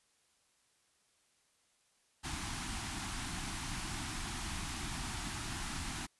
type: band-stop noise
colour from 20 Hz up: pink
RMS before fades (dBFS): -40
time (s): 2.23-6.07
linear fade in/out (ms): 20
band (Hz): 340 to 730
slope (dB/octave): 48
effects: white hiss -73 dBFS RMS until 6.19 s + resampled to 24000 Hz